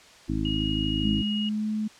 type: harmonic tone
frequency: 52.9 Hz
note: G#1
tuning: 33 cents sharp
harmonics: 1 / 2 / 3 / 4 / 5 / 6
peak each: -31 / -33 / -33 / -34 / -30 / -31 dBFS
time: 0.28-1.23 s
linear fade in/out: 20 ms
type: tone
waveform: sine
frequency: 2879 Hz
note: F#7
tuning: 48 cents flat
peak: -30 dBFS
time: 0.45-1.49 s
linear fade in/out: 2 ms
type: tone with pitch glide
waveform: sine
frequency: 207.7 to 214.8 Hz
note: G#3 to A3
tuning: 0 to -41 cents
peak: -25 dBFS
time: 1.04-1.88 s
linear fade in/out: 10 ms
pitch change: +59 cents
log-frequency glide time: 1.19-1.68 s
effects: white hiss -51 dBFS RMS until 1.99 s + low-pass 6000 Hz 12 dB/octave